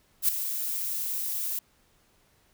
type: noise with ADSR envelope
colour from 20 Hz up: violet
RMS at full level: -20 dBFS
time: 0.22-1.59 s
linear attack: 67 ms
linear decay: 3 ms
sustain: -11 dB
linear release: 5 ms
effects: pink hiss -65 dBFS RMS until 2.53 s